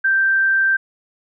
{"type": "tone", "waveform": "sine", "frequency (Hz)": 1568, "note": "G6", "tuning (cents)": 0, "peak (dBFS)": -13, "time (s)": [0.04, 0.77], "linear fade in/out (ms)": 10, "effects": []}